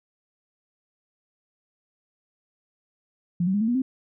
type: tone with pitch steps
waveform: sine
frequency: 174.61 / 189.32 / 205.3 / 222.6 / 241.3 / 261.6 Hz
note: F3 / F#3 / G#3 / A3 / B3 / C4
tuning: 0 / +40 / -20 / +20 / -40 / 0 cents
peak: -20 dBFS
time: 3.4-3.82 s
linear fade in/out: 5 ms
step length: 70 ms
effects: none